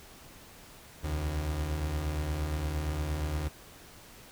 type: beating tone pair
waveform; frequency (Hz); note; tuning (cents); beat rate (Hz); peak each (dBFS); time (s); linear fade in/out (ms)
35% pulse; 67.7 / 76.3; C#2 / D#2; -40 / -33; 8.6; -37 / -29; 1.03-3.49; 20
effects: pink hiss -52 dBFS RMS until 4.31 s